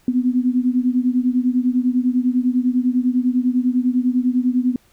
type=beating tone pair; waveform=sine; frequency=246.9 / 256.9 Hz; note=B3 / C4; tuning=0 / -32 cents; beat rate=10 Hz; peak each=-17 / -19 dBFS; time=0.08-4.76 s; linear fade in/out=2 ms; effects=pink hiss -57 dBFS RMS until 4.92 s